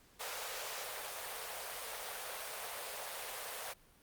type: high-pass noise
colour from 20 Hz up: pink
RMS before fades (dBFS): -43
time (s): 0.19-3.74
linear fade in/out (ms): 20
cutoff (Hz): 460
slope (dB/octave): 48
effects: pink hiss -65 dBFS RMS until 4.02 s + Opus 48 kbps